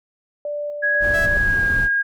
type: tone with tremolo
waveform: sine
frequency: 587.3 Hz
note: D5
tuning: in tune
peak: -23 dBFS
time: 0.45-1.37 s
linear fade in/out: 2 ms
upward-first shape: square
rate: 2 Hz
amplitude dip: 30%
type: tone with pitch glide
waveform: sine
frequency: 1661.2 to 1628 Hz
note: G#6 to G#6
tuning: 0 to -35 cents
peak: -16 dBFS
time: 0.82-2.03 s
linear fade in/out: 20 ms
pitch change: -35 cents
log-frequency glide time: 1.38-1.63 s
type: noise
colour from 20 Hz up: brown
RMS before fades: -25 dBFS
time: 1-1.89 s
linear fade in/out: 50 ms
type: tone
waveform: sawtooth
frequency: 659.3 Hz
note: E5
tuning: in tune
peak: -23 dBFS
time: 1.13-1.27 s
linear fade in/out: 20 ms
effects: none